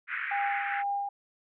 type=band-pass noise; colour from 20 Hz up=pink; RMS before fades=-34 dBFS; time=0.07-0.84 s; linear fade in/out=50 ms; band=1400 to 2300 Hz; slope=48 dB/octave
type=tone with tremolo; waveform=sine; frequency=804 Hz; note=G5; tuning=44 cents sharp; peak=-27 dBFS; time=0.31-1.09 s; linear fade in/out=5 ms; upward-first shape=sine; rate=2.1 Hz; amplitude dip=50%
effects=none